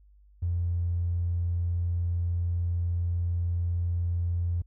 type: tone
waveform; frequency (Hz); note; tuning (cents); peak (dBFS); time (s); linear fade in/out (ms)
triangle; 86.5; F2; -16; -21; 0.42-4.62; 10
effects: tanh soft clip ceiling -23 dBFS + added 50 Hz sine -54 dBFS peak until 4.66 s